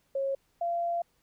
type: tone pair in turn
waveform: sine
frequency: 545 / 686.7 Hz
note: C#5 / F5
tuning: -29 / -29 cents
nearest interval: major third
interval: 400 cents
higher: second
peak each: -27 dBFS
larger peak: neither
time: 0.15-0.35 / 0.61-1.02 s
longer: second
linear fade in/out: 5 ms
effects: pink hiss -71 dBFS RMS until 1.22 s